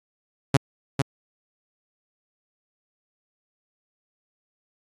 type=tone with echo; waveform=sawtooth; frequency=137.6 Hz; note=C#3; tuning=12 cents flat; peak=-10 dBFS; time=0.54-0.57 s; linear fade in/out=5 ms; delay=450 ms; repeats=1; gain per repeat=-5 dB; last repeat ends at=1.02 s; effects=AAC 32 kbps